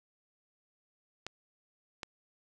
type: clicks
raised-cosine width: 0.2 ms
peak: -21 dBFS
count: 2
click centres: 1.266 / 2.032 s
effects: none